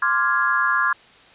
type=chord; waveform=sine; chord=D half-diminished seventh; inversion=third; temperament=equal; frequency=1046.5 / 1174.7 / 1396.9 / 1661.2 Hz; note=C6 / D6 / F6 / Ab6; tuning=0 / 0 / 0 / 0 cents; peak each=-23 / -24 / -22 / -21 dBFS; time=0.02-0.93 s; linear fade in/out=5 ms; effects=white hiss -49 dBFS RMS until 1.34 s + resampled to 8000 Hz